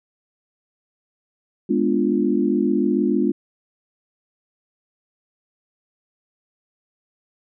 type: chord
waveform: sine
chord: G# diminished seventh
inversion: none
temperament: equal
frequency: 207.7 / 246.9 / 293.7 / 349.2 Hz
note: G#3 / B3 / D4 / F4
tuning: 0 / 0 / 0 / 0 cents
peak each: -22 dBFS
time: 1.69-3.32 s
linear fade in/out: 10 ms
effects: none